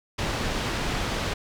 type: low-pass noise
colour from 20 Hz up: pink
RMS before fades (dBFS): -28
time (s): 0.18-1.34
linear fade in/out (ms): 10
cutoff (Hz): 5000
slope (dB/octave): 12
effects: none